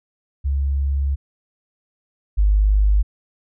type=tone pair in turn; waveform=sine; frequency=69.3 / 50.85 Hz; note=C#2 / G#1; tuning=0 / -36 cents; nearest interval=perfect fourth; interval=536 cents; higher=first; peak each=-17 / -12 dBFS; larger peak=second; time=0.44-1.16 / 2.37-3.03 s; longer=first; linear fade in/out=20 ms; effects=none

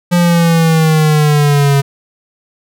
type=exponential sweep; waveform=square; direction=down; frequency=176.3 to 138.59 Hz; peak=-8 dBFS; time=0.11-1.82 s; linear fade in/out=20 ms; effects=none

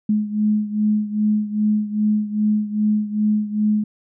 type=beating tone pair; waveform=sine; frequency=211 / 213.5 Hz; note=G#3 / G#3; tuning=+28 / +48 cents; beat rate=2.5 Hz; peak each=-18 / -22 dBFS; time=0.09-3.84 s; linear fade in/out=5 ms; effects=none

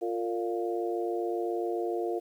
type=harmonic tone with a mistuned harmonic; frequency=116.7 Hz; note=A#2; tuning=2 cents sharp; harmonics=3 / 4 / 5 / 6; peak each=-31 / -33 / -42 / -36 dBFS; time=0.01-2.2 s; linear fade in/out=20 ms; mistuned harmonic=4; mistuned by=-35 cents; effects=10-bit

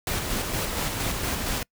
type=noise with tremolo; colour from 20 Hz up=pink; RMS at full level=-27 dBFS; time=0.07-1.63 s; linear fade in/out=2 ms; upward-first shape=square; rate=4.3 Hz; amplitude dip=30%; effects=noise-tail reverb RT60 0.1 s tail -26 dB re dry

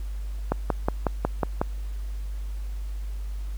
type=click train; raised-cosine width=1 ms; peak=-8 dBFS; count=7; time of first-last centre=0.52-1.615 s; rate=5.48 Hz; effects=added 50 Hz sine -29 dBFS peak until 3.57 s + pink hiss -53 dBFS RMS until 3.57 s

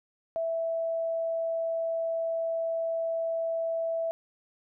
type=tone; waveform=sine; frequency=659 Hz; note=E5; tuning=1 cent flat; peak=-27 dBFS; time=0.36-4.11 s; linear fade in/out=0 ms; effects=none

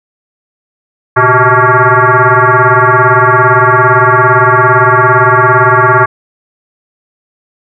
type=tone with frequency modulation; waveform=sine; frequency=135.3 Hz; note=C#3; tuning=42 cents flat; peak=-3 dBFS; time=1.16-6.06 s; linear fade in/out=10 ms; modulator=253 Hz; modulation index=6; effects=none

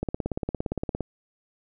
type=click train; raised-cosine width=2 ms; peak=-14 dBFS; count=18; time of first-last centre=0.03-1.007 s; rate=17.4 Hz; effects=none

